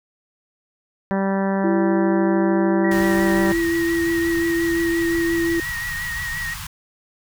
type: harmonic tone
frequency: 194.6 Hz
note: G3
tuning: 12 cents flat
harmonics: 1 / 2 / 3 / 4 / 5 / 6 / 7 / 8 / 9 / 10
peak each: -20 / -27 / -26 / -30 / -30 / -38 / -38 / -36 / -35 / -42 dBFS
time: 1.11-3.52 s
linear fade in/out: 0 ms
type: tone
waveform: sine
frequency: 335.9 Hz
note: E4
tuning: 33 cents sharp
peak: -18 dBFS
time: 1.64-5.6 s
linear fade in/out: 2 ms
type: tone with vibrato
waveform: sine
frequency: 1893 Hz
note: A#6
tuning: 26 cents sharp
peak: -25 dBFS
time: 2.84-6.54 s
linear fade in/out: 5 ms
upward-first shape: triangle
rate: 5.7 Hz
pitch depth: 48 cents each way
type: band-stop noise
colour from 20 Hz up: pink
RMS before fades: -32 dBFS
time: 2.91-6.67 s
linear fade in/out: 5 ms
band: 170 to 900 Hz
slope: 48 dB/octave
effects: none